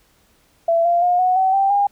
sine tone with pitch steps, 670 / 691.2 / 713.1 / 735.7 / 759 / 783.1 / 807.9 Hz, E5 / F5 / F5 / F#5 / F#5 / G5 / G#5, +28 / -18 / +36 / -10 / +44 / -2 / -48 cents, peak -13 dBFS, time 0.68-1.87 s, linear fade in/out 5 ms, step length 170 ms, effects pink hiss -58 dBFS RMS until 1.91 s

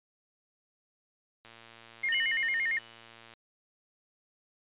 click train, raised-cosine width 0.2 ms, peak -33 dBFS, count 218, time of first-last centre 1.45-3.337 s, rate 115 Hz
sine tone with vibrato, 1975.5 Hz, B6, in tune, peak -27 dBFS, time 2.03-2.79 s, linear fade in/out 10 ms, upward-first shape square, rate 8.8 Hz, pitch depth 130 cents each way
sine tone with exponential decay, 2960 Hz, F#7, in tune, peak -28 dBFS, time 2.12-3.14 s, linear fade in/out 5 ms, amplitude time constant 220 ms
effects resampled to 8000 Hz

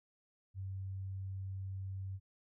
sine tone, 95.9 Hz, G2, 37 cents flat, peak -39 dBFS, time 0.54-2.2 s, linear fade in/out 50 ms, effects none

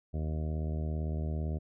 harmonic tone, 77.78 Hz, D#2, in tune, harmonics 1 / 2 / 3 / 4 / 5 / 6 / 7 / 8 / 9, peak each -32 / -37 / -43 / -48 / -47 / -52 / -52 / -49 / -54 dBFS, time 0.13-1.59 s, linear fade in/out 20 ms, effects none

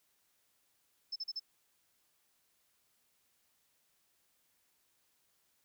sine tone bursts, 5260 Hz, E8, 5 cents flat, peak -35 dBFS, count 4, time 1.12-1.397 s, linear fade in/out 10 ms, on 40 ms, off 39 ms, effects tanh soft clip ceiling -31 dBFS + white hiss -75 dBFS RMS until 5.64 s

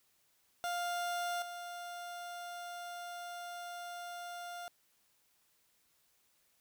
30% pulse tone with level steps, 701 Hz, F5, 6 cents sharp, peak -32 / -40 dBFS, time 0.64-4.68 s, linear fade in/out 0 ms, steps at 1.42 s, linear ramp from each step 2 ms, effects white hiss -73 dBFS RMS until 6.6 s

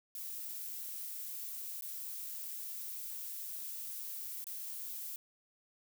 violet noise with dropouts, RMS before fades -43 dBFS, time 0.15-5.16 s, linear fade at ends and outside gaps 1 ms, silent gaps 1.81-1.822 / 4.442-4.468 s, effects none

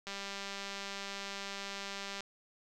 click train, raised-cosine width 0.2 ms, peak -24 dBFS, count 424, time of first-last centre 0.07-2.206 s, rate 198 Hz, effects none

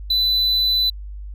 triangle tone, 3997 Hz, B7, 20 cents sharp, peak -14 dBFS, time 0.1-0.9 s, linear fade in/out 5 ms, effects added 50 Hz sine -30 dBFS peak until 1.34 s

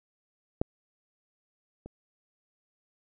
clicks, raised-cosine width 2 ms, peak -12 / -29 dBFS, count 2, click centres 0.615 / 1.86 s, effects none

